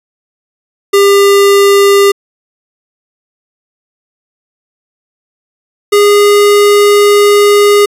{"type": "tone pair in turn", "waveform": "square", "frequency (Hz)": [400, 410.1], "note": ["G4", "G#4"], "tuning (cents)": [35, -22], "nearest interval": "unison", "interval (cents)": 43, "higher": "second", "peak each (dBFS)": -4, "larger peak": "neither", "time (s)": [[0.93, 2.12], [5.92, 7.86]], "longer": "second", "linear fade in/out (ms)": 10, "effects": ["resampled to 32000 Hz"]}